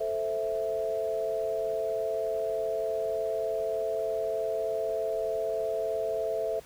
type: chord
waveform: sine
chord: A minor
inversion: none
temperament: equal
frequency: 440 / 523.3 / 659.3 Hz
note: A4 / C5 / E5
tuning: 0 / 0 / 0 cents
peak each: -32 / -35 / -30 dBFS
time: 0-6.6 s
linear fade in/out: 10 ms
effects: pink hiss -53 dBFS RMS until 6.65 s